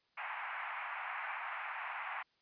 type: band-pass noise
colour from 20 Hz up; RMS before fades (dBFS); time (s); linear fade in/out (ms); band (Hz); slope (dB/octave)
pink; -42; 0.17-2.23; 10; 770 to 2500; 48
effects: white hiss -75 dBFS RMS until 2.41 s + resampled to 11025 Hz